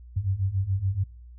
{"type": "beating tone pair", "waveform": "sine", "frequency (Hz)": [92.5, 99.5], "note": ["F#2", "G2"], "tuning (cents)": [0, 26], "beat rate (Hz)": 7, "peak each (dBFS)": [-28, -25], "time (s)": [0.16, 1.04], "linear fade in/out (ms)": 10, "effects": ["noise-tail reverb RT60 0.5 s tail -26 dB re dry", "added 60 Hz sine -43 dBFS peak until 1.38 s"]}